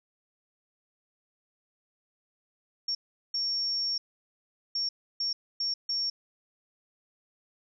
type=tone bursts at uneven times; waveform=sine; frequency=5500 Hz; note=F8; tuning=27 cents flat; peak=-27 dBFS; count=6; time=2.88-2.95 / 3.34-3.98 / 4.75-4.89 / 5.2-5.33 / 5.6-5.74 / 5.89-6.1 s; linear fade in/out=5 ms; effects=none